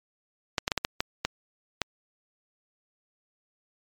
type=clicks; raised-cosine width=0.2 ms; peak=-7 dBFS; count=8; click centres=0.582 / 0.679 / 0.718 / 0.777 / 0.849 / 1.005 / 1.25 / 1.817 s; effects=MP3 96 kbps